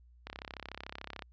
click train, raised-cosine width 0.3 ms, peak -25 dBFS, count 33, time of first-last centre 0.27-1.222 s, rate 33.6 Hz, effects added 60 Hz sine -57 dBFS peak until 1.32 s + resampled to 16000 Hz

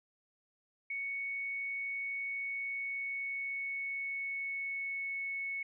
sine tone with pitch glide, 2222 to 2208 Hz, C#7 to C#7, +4 to -7 cents, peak -35 dBFS, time 0.9-5.63 s, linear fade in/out 5 ms, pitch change -11 cents, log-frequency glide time 2.27-5.2 s, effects none

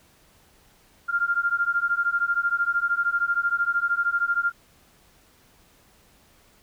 sine beating tone pair, 1391 / 1404 Hz, F6 / F6, -7 / +9 cents, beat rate 13 Hz, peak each -24 dBFS, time 1.08-4.52 s, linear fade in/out 20 ms, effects pink hiss -58 dBFS RMS until 6.62 s

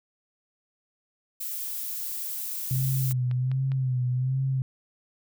violet noise, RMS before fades -33 dBFS, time 1.4-3.13 s, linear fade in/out 10 ms
sine tone with vibrato, 129.2 Hz, C3, 21 cents flat, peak -23 dBFS, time 2.71-4.62 s, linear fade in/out 0 ms, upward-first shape sine, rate 1.3 Hz, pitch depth 63 cents each way
click train, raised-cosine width 0.3 ms, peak -28 dBFS, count 4, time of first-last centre 3.11-3.719 s, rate 4.93 Hz
effects none

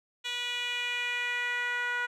10% pulse tone with band-pass filter sweep, 486.5 Hz, B4, 26 cents flat, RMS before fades -32 dBFS, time 0.24-2.07 s, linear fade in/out 20 ms, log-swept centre 3500 to 1500 Hz, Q 2.4, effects none

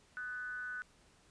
sine tone with frequency modulation, 1492 Hz, F#6, 14 cents sharp, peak -39 dBFS, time 0.17-0.82 s, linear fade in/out 0 ms, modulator 243 Hz, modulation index 0.43, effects pink hiss -66 dBFS RMS until 1.3 s + resampled to 22050 Hz

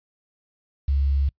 sine tone with quantisation, 69.3 Hz, C#2, in tune, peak -18 dBFS, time 0.88-1.29 s, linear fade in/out 5 ms, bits 8, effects noise-tail reverb RT60 0.1 s tail -26 dB re dry + resampled to 11025 Hz

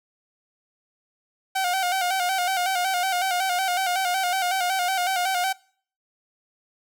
sawtooth tone with vibrato, 740 Hz, F#5, in tune, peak -18 dBFS, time 1.55-5.53 s, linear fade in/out 10 ms, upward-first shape square, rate 5.4 Hz, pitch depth 62 cents each way, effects noise-tail reverb RT60 0.5 s tail -23 dB re dry

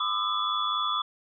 sine tone cluster, 1012 / 1203 / 1307 / 3429 Hz, B5 / D6 / E6 / A7, +42 / +41 / -15 / -45 cents, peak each -35 / -28 / -33 / -30 dBFS, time 0-1.02 s, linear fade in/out 5 ms, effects none

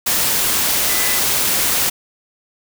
sine tone in noise, 2000 Hz, B6, 21 cents sharp, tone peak -26 dBFS, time 0.89-1.19 s, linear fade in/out 10 ms, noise white, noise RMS -17 dBFS, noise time 0.06-1.9 s, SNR -12 dB, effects none

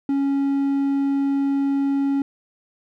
triangle tone, 277.2 Hz, C#4, in tune, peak -16 dBFS, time 0.09-2.22 s, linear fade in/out 2 ms, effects none

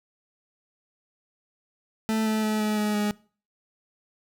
40% pulse tone with pitch steps, 220 / 217.6 / 215.2 / 212.9 / 210.6 / 208.3 Hz, A3 / A3 / A3 / G#3 / G#3 / G#3, 0 / -19 / -38 / +43 / +24 / +5 cents, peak -22 dBFS, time 2.09-3.11 s, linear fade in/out 0 ms, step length 170 ms, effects noise-tail reverb RT60 0.4 s tail -22 dB re dry

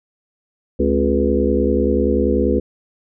harmonic tone with a mistuned harmonic, 70.3 Hz, C#2, 25 cents sharp, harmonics 1 / 3 / 4 / 5 / 6 / 7, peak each -21 / -21 / -21 / -21 / -21 / -21 dBFS, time 0.79-2.6 s, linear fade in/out 10 ms, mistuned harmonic 4, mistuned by -95 cents, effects none

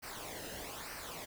pink noise with flanger, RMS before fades -45 dBFS, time 0.02-1.26 s, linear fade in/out 20 ms, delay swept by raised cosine 0.28 to 0.89 ms, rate 1.1 Hz, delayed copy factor -0.65, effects none

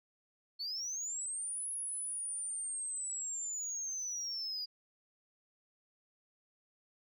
sine linear two-way sweep, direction up then down, 4328 to 10548 to 4833 Hz, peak -35 dBFS, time 0.59-4.66 s, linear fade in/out 20 ms, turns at 1.71 s, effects tanh soft clip ceiling -34 dBFS

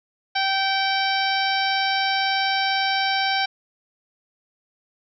harmonic tone with a mistuned harmonic, 777 Hz, G5, 16 cents flat, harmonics 1 / 2 / 3 / 4 / 5 / 6 / 7, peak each -23 / -26 / -28 / -29 / -30 / -31 / -31 dBFS, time 0.35-3.46 s, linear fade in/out 10 ms, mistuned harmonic 3, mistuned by -17 cents, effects none

